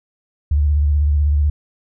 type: tone with vibrato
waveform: sine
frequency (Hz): 73.42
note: D2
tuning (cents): 0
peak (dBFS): -12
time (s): 0.51-1.5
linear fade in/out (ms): 5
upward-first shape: triangle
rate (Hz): 16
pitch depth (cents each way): 81
effects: none